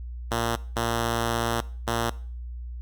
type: tone bursts at uneven times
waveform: 5% pulse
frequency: 116.54 Hz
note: A#2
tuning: in tune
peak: -13 dBFS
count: 3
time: 0.31-0.56 / 0.76-1.61 / 1.87-2.1 s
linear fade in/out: 5 ms
effects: noise-tail reverb RT60 0.5 s tail -20 dB re dry + added 60 Hz sine -33 dBFS peak until 2.81 s